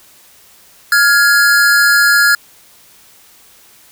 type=tone pair together; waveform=square; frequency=1405 / 1670.8 Hz; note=F6 / G#6; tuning=+10 / +10 cents; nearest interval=minor third; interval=300 cents; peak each=-11 dBFS; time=0.92-2.35 s; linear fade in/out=2 ms; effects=white hiss -45 dBFS RMS until 3.91 s